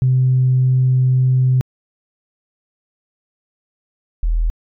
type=tone pair in turn; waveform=sine; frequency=128.7 / 40.86 Hz; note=C3 / E1; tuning=-28 / -14 cents; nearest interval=octave + minor sixth; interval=1986 cents; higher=first; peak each=-10 / -13 dBFS; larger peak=first; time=0.02-1.61 / 4.23-4.5 s; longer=first; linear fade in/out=0 ms; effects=tanh soft clip ceiling -6 dBFS